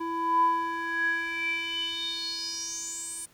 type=tone with band-pass filter sweep; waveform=square; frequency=332.9 Hz; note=E4; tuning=17 cents sharp; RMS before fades=-30 dBFS; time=0-3.26 s; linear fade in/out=10 ms; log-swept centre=720 to 9400 Hz; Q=8; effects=pink hiss -60 dBFS RMS until 3.33 s